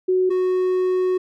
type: tone pair in turn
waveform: sine / triangle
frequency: 370.1 / 368.5 Hz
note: F#4 / F#4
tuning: 0 / -7 cents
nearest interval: unison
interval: 7 cents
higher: first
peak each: -15 dBFS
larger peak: neither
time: 0.08-0.3 / 0.3-1.18 s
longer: second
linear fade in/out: 10 ms
effects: none